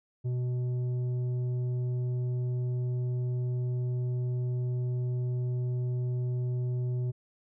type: tone with tanh clipping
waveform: sine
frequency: 124.3 Hz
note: B2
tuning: 12 cents sharp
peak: -29 dBFS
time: 0.24-7.12 s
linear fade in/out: 20 ms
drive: 7 dB
effects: none